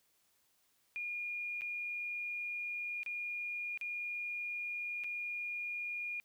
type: tone with dropouts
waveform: sine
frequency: 2427 Hz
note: D#7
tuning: 44 cents flat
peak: -37 dBFS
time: 0.96-6.2 s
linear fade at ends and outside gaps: 0 ms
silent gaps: 1.61-1.618 / 3.032-3.062 / 3.775-3.812 / 5.037-5.043 s
effects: white hiss -74 dBFS RMS until 6.24 s